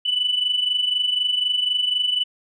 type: tone pair together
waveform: sine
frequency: 2960 / 2984 Hz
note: F#7 / F#7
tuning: 0 / +14 cents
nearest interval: unison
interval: 14 cents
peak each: -24 / -19 dBFS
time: 0.05-2.24 s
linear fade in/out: 10 ms
effects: tanh soft clip ceiling -12 dBFS